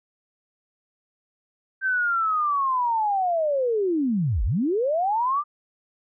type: linear two-way sweep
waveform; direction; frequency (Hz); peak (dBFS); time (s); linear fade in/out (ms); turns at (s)
sine; down then up; 1568 to 39.26 to 1214; -20; 1.81-5.44; 50; 4.44
effects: none